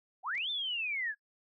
sine linear two-way sweep, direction up then down, 663 to 3600 to 1616 Hz, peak -32 dBFS, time 0.23-1.15 s, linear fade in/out 50 ms, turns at 0.5 s
clicks, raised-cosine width 0.2 ms, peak -36 dBFS, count 2, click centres 0.352 / 0.379 s
effects noise-tail reverb RT60 0.1 s tail -23 dB re dry

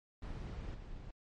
brown noise with level steps, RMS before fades -42 / -48 dBFS, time 0.22-1.11 s, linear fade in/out 5 ms, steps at 0.74 s, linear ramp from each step 5 ms, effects low-pass 5000 Hz 12 dB/octave + MP3 48 kbps

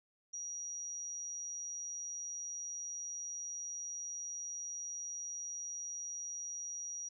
sine tone, 5760 Hz, F#8, 47 cents flat, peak -40 dBFS, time 0.33-7.09 s, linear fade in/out 10 ms, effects none

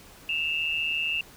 sine tone pair together, 2639 / 2794 Hz, E7 / F7, +1 / 0 cents, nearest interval minor second, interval 99 cents, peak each -28 dBFS, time 0.29-1.21 s, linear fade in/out 2 ms, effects pink hiss -50 dBFS RMS until 1.36 s

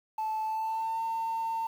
triangle tone with pitch glide, 873 to 904.3 Hz, A5 to A5, -14 to +47 cents, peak -26 dBFS, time 0.18-1.67 s, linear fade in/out 5 ms, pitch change +61 cents, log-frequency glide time 0.44-1 s, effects tanh soft clip ceiling -25 dBFS + 9-bit

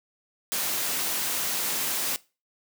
white noise, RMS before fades -28 dBFS, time 0.52-2.16 s, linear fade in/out 0 ms, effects noise-tail reverb RT60 0.3 s tail -21 dB re dry + high-pass 150 Hz 12 dB/octave

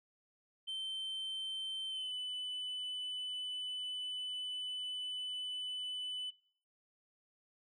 sine tone with pitch glide, 3100 to 2998 Hz, G7 to F#7, -20 to +22 cents, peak -35 dBFS, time 0.67-6.31 s, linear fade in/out 20 ms, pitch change -58 cents, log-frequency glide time 1.88-2.14 s, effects noise-tail reverb RT60 0.5 s tail -21 dB re dry + tanh soft clip ceiling -37 dBFS

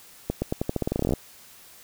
accelerating click train, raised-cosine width 2 ms, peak -11 dBFS, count 18, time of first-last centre 0.3-1.137 s, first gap 120 ms, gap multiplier 0.87, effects white hiss -50 dBFS RMS until 1.83 s

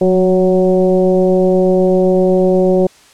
sine tone with frequency modulation, 370 Hz, F#4, in tune, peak -8 dBFS, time 0.01-2.87 s, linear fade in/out 5 ms, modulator 187 Hz, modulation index 1.2, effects white hiss -45 dBFS RMS until 3.13 s + low-pass 8000 Hz 12 dB/octave

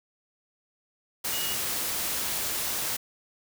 sine tone in noise, 2885 Hz, F#7, 44 cents flat, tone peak -34 dBFS, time 1.32-1.55 s, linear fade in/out 10 ms, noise white, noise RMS -30 dBFS, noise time 1.24-2.97 s, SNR -7 dB, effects none

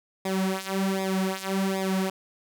sawtooth tone with flanger, 191.4 Hz, G3, 41 cents flat, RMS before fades -27 dBFS, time 0.25-2.1 s, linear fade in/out 5 ms, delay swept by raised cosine 0.68 to 5.18 ms, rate 1.3 Hz, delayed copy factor -0.9, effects none

